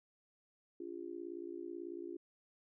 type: tone with amplitude modulation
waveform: sine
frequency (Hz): 344.5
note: F4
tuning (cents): -24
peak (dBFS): -38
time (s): 0.8-2.17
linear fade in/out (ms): 5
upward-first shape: sine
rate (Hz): 58.2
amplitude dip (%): 100
effects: none